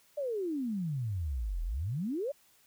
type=exponential two-way sweep; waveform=sine; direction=down then up; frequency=606 to 38.89 to 606 Hz; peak=-31 dBFS; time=0.17-2.32 s; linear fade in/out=10 ms; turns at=1.63 s; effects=white hiss -65 dBFS RMS until 2.66 s